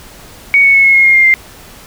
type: tone with pitch steps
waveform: sine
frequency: 2236 / 2215 / 2195 / 2175 / 2155 / 2135 / 2115 / 2096 Hz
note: C#7 / C#7 / C#7 / C#7 / C#7 / C7 / C7 / C7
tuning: +14 / -2 / -18 / -33 / -49 / +34 / +18 / +2 cents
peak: -4 dBFS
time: 0.54-1.34 s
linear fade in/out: 0 ms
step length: 100 ms
effects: pink hiss -36 dBFS RMS until 1.86 s